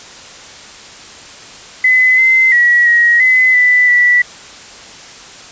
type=tone with pitch steps; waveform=sine; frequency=2022 / 2064 / 1925 / 1895 / 2026 / 1988 / 1959 Hz; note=B6 / C7 / B6 / A#6 / B6 / B6 / B6; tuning=+40 / -24 / -45 / +28 / +44 / +11 / -15 cents; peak=-6 dBFS; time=1.84-4.22 s; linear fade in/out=5 ms; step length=340 ms; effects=white hiss -34 dBFS RMS until 5.51 s + resampled to 16000 Hz